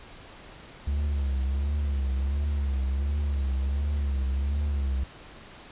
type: tone with vibrato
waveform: triangle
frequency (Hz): 69.4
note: C#2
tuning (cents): +3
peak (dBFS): -22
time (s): 0.87-5.04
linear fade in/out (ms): 5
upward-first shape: triangle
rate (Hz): 1.4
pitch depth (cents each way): 100
effects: pink hiss -47 dBFS RMS until 5.71 s + resampled to 8000 Hz